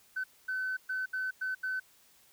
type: tone bursts at uneven times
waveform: sine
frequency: 1519 Hz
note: F#6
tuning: 45 cents sharp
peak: -30 dBFS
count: 6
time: 0.16-0.24 / 0.48-0.77 / 0.89-1.06 / 1.13-1.31 / 1.41-1.55 / 1.63-1.8 s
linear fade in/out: 10 ms
effects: tanh soft clip ceiling -27 dBFS + white hiss -63 dBFS RMS until 2.32 s